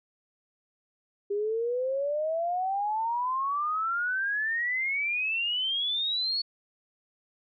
sine exponential sweep, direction up, 399.3 to 4435 Hz, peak -26 dBFS, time 1.3-6.42 s, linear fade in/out 10 ms, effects none

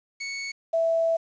sawtooth / sine tone pair in turn, 2217 / 659.1 Hz, C#7 / E5, 0 / 0 cents, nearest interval octave + major sixth, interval 2100 cents, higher first, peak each -27 / -20 dBFS, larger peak second, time 0.2-0.52 / 0.73-1.17 s, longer second, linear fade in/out 10 ms, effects resampled to 16000 Hz + 9-bit

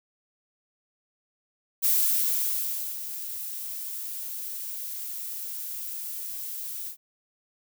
violet noise with ADSR envelope, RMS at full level -22 dBFS, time 1.82-6.97 s, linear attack 26 ms, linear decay 1100 ms, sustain -13 dB, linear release 97 ms, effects none

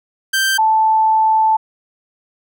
sawtooth / sine tone pair in turn, 1567 / 877.7 Hz, G6 / A5, -1 / -5 cents, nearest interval minor seventh, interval 1004 cents, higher first, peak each -10 dBFS, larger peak neither, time 0.33-0.58 / 0.58-1.57 s, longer second, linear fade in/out 10 ms, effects none

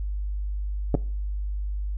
clicks, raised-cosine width 2 ms, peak -9 dBFS, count 2, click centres 0.943 / 0.95 s, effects noise-tail reverb RT60 0.4 s tail -20 dB re dry + added 50 Hz sine -26 dBFS peak until 1.97 s

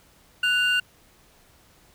triangle tone pair together, 1481.1 / 2794 Hz, F#6 / F7, +1 / 0 cents, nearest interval major seventh, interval 1099 cents, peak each -20 / -20 dBFS, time 0.43-0.8 s, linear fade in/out 5 ms, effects tanh soft clip ceiling -10 dBFS + pink hiss -57 dBFS RMS until 1.94 s

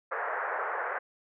white band-pass noise, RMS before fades -33 dBFS, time 0.11-0.99 s, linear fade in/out 10 ms, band 440 to 1800 Hz, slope 48 dB/octave, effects none

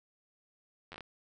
slowing click train, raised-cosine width 0.3 ms, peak -29 dBFS, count 6, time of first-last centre 0.92-1.007 s, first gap 10 ms, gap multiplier 1.28, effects none

